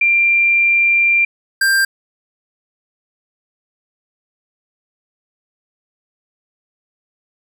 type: tone pair in turn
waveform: sine / square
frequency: 2376 / 1585.8 Hz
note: D7 / G6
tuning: +20 / +20 cents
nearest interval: perfect fifth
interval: 700 cents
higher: first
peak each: -10 / -12 dBFS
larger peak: first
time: 0.01-1.25 / 1.61-1.85 s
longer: first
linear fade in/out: 5 ms
effects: none